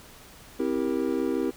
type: chord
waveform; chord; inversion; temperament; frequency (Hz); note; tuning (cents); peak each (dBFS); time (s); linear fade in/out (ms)
triangle; C dominant seventh; none; just; 261.6 / 327 / 392.4 / 470.9; C4 / E4 / G4 / Bb4; 0 / -14 / +2 / +18; -27 / -27 / -28 / -30; 0.59-1.51; 10
effects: pink hiss -49 dBFS RMS until 1.56 s